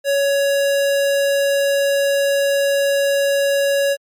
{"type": "tone", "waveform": "square", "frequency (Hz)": 559, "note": "C#5", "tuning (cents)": 14, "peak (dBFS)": -15, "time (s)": [0.04, 3.97], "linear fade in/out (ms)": 50, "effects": ["MP3 64 kbps"]}